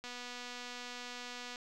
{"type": "click train", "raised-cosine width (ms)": 0.2, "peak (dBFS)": -28, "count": 373, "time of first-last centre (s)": [0.04, 1.558], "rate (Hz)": 245, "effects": []}